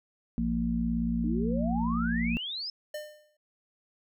harmonic tone, 57.8 Hz, A#1, 14 cents flat, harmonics 1 / 3 / 4, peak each -33 / -32 / -28 dBFS, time 0.38-2.37 s, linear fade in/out 0 ms
sine exponential sweep, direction up, 283.8 to 5274 Hz, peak -33 dBFS, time 1.24-2.7 s, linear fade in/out 2 ms
square tone with exponential decay, 603 Hz, D5, 46 cents sharp, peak -33 dBFS, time 2.94-3.37 s, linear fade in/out 5 ms, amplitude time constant 92 ms
effects none

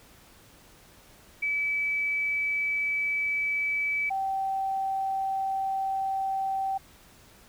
sine tone pair in turn, 2298 / 774.4 Hz, D7 / G5, -38 / -21 cents, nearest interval octave + perfect fifth, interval 1883 cents, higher first, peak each -25 / -26 dBFS, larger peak first, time 1.42-4.1 / 4.1-6.78 s, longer neither, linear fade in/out 10 ms, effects pink hiss -55 dBFS RMS until 7.48 s

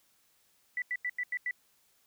sine tone bursts, 1975.5 Hz, B6, in tune, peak -30 dBFS, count 6, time 0.77-1.51 s, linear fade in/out 2 ms, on 50 ms, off 88 ms, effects white hiss -69 dBFS RMS until 2.06 s

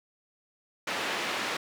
white band-pass noise, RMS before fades -32 dBFS, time 0.87-1.57 s, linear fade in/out 5 ms, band 220 to 2700 Hz, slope 12 dB/octave, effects none

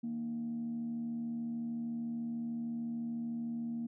sine tone with frequency modulation, 233.1 Hz, A#3, in tune, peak -34 dBFS, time 0.03-3.87 s, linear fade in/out 10 ms, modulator 73.6 Hz, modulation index 0.28, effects tanh soft clip ceiling -31 dBFS

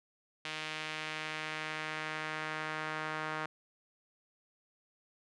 sawtooth tone with band-pass filter sweep, 155.56 Hz, D#3, in tune, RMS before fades -39 dBFS, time 0.45-3.46 s, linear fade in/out 2 ms, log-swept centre 2800 to 1400 Hz, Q 1.4, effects resampled to 24000 Hz

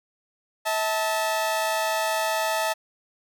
sawtooth tone pair together, 645.2 / 880 Hz, E5 / A5, -37 / 0 cents, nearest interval perfect fourth, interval 537 cents, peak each -22 dBFS, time 0.65-2.74 s, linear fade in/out 20 ms, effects none

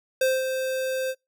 square tone with ADSR envelope, 522 Hz, C5, 4 cents flat, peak -19 dBFS, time 0.21-1.15 s, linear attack 5 ms, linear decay 210 ms, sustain -7 dB, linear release 52 ms, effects noise-tail reverb RT60 0.2 s tail -24 dB re dry

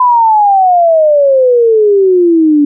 sine exponential sweep, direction down, 1015 to 286.6 Hz, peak -4 dBFS, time 0-2.65 s, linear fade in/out 5 ms, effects none

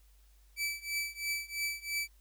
sawtooth tone with tremolo, 2311 Hz, D7, 28 cents flat, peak -27 dBFS, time 0.56-2.08 s, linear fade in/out 50 ms, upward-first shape triangle, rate 3 Hz, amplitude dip 95%, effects added 50 Hz sine -59 dBFS peak until 2.2 s + white hiss -70 dBFS RMS until 2.2 s

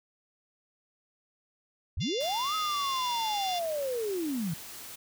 sine linear two-way sweep, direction up then down, 51.91 to 1284 to 149.1 Hz, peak -29 dBFS, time 1.97-4.54 s, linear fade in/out 5 ms, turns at 2.55 s
harmonic tone, 698.5 Hz, F5, in tune, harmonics 3 / 4 / 5 / 6 / 7 / 8 / 9 / 10, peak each -46 / -41 / -36 / -46 / -43 / -43 / -51 / -51 dBFS, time 2-3.6 s, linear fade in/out 20 ms
white noise, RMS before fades -44 dBFS, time 2.2-4.96 s, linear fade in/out 10 ms
effects none

